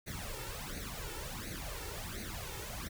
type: noise with flanger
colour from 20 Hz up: pink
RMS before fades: -42 dBFS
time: 0.06-2.89 s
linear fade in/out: 20 ms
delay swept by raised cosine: 0.47 to 2.27 ms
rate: 1.4 Hz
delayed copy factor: +0.8
effects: none